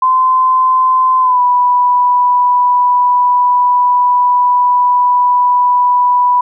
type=tone with pitch glide; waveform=sine; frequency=1030 to 985.8 Hz; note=C6 to B5; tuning=-28 to -3 cents; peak=-7 dBFS; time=0.02-6.41 s; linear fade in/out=5 ms; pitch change=-75 cents; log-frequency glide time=1.2-1.41 s; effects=none